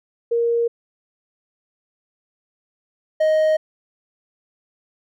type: tone pair in turn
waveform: sine / triangle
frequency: 468.1 / 624.6 Hz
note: A#4 / D#5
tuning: +7 / +7 cents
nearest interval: perfect fourth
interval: 500 cents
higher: second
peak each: -16 / -12 dBFS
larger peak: second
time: 0.31-0.68 / 3.2-3.57 s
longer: neither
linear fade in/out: 10 ms
effects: none